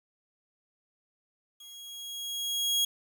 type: tone with level ramp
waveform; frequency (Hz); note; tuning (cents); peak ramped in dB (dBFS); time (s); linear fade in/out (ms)
sawtooth; 3300; G#7; -12; -44 to -20; 1.6-2.85; 5
effects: 10-bit